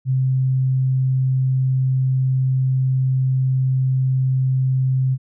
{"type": "tone", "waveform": "sine", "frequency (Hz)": 130.81, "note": "C3", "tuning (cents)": 0, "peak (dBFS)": -15, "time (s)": [0.05, 5.18], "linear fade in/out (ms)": 50, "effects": []}